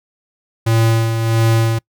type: tone with tremolo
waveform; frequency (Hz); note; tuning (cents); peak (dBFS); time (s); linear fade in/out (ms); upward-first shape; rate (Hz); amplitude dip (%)
square; 113.5; A#2; -46; -11; 0.66-1.79; 10; sine; 1.5; 50
effects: noise-tail reverb RT60 0.1 s tail -26 dB re dry